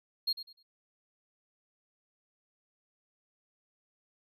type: tone with echo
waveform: triangle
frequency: 4256 Hz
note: C8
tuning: 29 cents sharp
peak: -26 dBFS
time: 0.27-0.33 s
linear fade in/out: 10 ms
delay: 100 ms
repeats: 3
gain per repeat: -12 dB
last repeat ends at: 0.63 s
effects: none